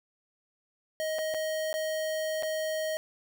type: tone with dropouts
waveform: square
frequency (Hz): 628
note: D#5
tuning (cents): +16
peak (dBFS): -30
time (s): 1-2.97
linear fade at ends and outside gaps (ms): 0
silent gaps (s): 1.185-1.189 / 1.34-1.345 / 1.729-1.74 / 2.425-2.432
effects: none